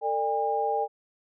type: tone cluster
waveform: sine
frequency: 450 / 596 / 808 Hz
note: A4 / D5 / G#5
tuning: +39 / +25 / -48 cents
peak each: -29 / -32 / -26 dBFS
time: 0.01-0.88 s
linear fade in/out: 50 ms
effects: none